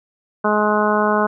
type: harmonic tone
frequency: 210.8 Hz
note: G#3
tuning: 26 cents sharp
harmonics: 1 / 2 / 3 / 4 / 5 / 6 / 7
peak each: -21 / -21 / -21 / -23 / -21 / -24 / -24 dBFS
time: 0.44-1.27 s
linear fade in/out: 10 ms
effects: none